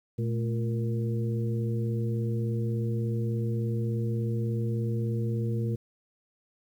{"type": "harmonic tone with a mistuned harmonic", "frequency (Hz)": 116.54, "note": "A#2", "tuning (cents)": 0, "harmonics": [1, 2, 3, 4], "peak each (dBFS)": [-27, -34, -38, -38], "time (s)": [0.18, 5.76], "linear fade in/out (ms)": 10, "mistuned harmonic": 2, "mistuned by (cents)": -100, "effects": ["10-bit"]}